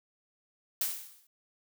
blue noise with exponential decay, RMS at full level -28 dBFS, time 0.81-1.27 s, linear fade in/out 2 ms, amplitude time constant 100 ms, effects none

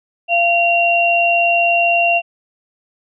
sine tone pair together, 689 / 2756 Hz, F5 / F7, -24 / -24 cents, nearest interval 2 octaves, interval 2400 cents, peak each -14 dBFS, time 0.28-2.22 s, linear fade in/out 50 ms, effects none

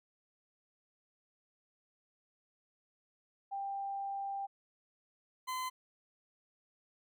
sine / 40% pulse tone pair in turn, 791 / 1024.1 Hz, G5 / C6, +15 / -37 cents, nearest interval major third, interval 448 cents, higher second, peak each -36 / -35 dBFS, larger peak second, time 3.51-4.47 / 5.47-5.7 s, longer first, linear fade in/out 20 ms, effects none

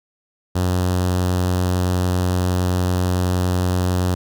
sawtooth tone with notch filter, 90.7 Hz, F#2, 34 cents flat, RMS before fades -19 dBFS, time 0.55-4.15 s, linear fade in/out 10 ms, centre 2200 Hz, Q 1.5, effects none

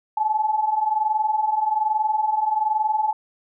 sine tone pair together, 844.8 / 866 Hz, G#5 / A5, +29 / -28 cents, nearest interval unison, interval 43 cents, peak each -24 / -20 dBFS, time 0.17-3.13 s, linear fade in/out 5 ms, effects none

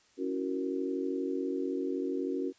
sine chord, F# dominant seventh, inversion second, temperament equal, 277.2 / 329.6 / 370 / 466.2 Hz, C#4 / E4 / F#4 / A#4, 0 / 0 / 0 / 0 cents, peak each -34 / -40 / -34 / -39 dBFS, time 0.17-2.53 s, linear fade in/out 50 ms, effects white hiss -65 dBFS RMS until 2.58 s + resampled to 16000 Hz

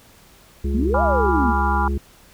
harmonic tone, 69.3 Hz, C#2, in tune, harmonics 1 / 3 / 5 / 6, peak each -20 / -28 / -30 / -35 dBFS, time 0.64-1.98 s, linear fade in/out 5 ms
sine exponential two-way sweep, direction up then down, 195.7 to 714 to 211.1 Hz, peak -19 dBFS, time 0.74-1.53 s, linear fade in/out 10 ms, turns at 1.02 s
sine chord, G# diminished seventh, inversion none, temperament equal with one note detuned, 824.4 / 987.8 / 1174.7 / 1396.9 Hz, G#5 / B5 / D6 / F6, -13 / 0 / 0 / 0 cents, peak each -23 / -23 / -27 / -26 dBFS, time 0.94-1.88 s, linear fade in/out 2 ms
effects pink hiss -50 dBFS RMS until 2.33 s

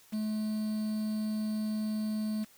triangle tone with quantisation, 215.1 Hz, A3, 39 cents flat, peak -28 dBFS, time 0.12-2.45 s, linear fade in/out 20 ms, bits 8, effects white hiss -60 dBFS RMS until 2.57 s

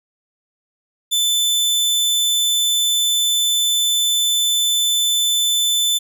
sawtooth tone, 3520 Hz, A7, in tune, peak -12 dBFS, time 1.11-5.99 s, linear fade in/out 20 ms, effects none

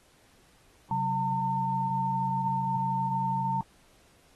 sine tone cluster, 132.3 / 185 / 906 Hz, C3 / F#3 / A#5, +20 / 0 / -50 cents, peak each -33 / -34 / -27 dBFS, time 0.91-3.61 s, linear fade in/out 2 ms, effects pink hiss -62 dBFS RMS until 4.35 s + AAC 32 kbps

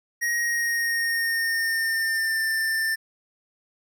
square tone with pitch glide, 1885 to 1785.4 Hz, A#6 to A6, +19 to +25 cents, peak -23 dBFS, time 0.21-2.96 s, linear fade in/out 20 ms, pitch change -94 cents, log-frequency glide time 0.36-2.43 s, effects none

